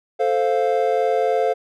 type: chord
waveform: triangle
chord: F major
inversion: first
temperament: equal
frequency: 440 / 523.3 / 698.5 Hz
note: A4 / C5 / F5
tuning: 0 / 0 / 0 cents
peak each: -19 dBFS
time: 0.19-1.54 s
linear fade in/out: 20 ms
effects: none